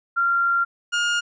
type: tone pair in turn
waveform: sine / 30% pulse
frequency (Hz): 1383 / 1420.2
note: F6 / F6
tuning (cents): -17 / +29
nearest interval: unison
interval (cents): 46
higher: second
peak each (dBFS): -17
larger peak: neither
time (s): 0.16-0.65 / 0.92-1.21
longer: first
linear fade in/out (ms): 20
effects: resampled to 16000 Hz